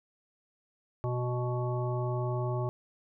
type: harmonic tone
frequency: 123.4 Hz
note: B2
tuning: 1 cent flat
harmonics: 1 / 3 / 5 / 7 / 9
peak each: -30 / -36 / -38 / -41 / -42 dBFS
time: 1.04-2.69 s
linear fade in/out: 0 ms
effects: none